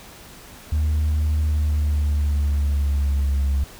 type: tone with pitch glide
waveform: sine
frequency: 76.4 to 68.86 Hz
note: D#2 to C#2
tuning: -31 to -11 cents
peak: -15 dBFS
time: 0.72-3.64 s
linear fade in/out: 5 ms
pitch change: -180 cents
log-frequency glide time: 1.39-3.4 s
effects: tanh soft clip ceiling -16 dBFS + pink hiss -43 dBFS RMS until 3.79 s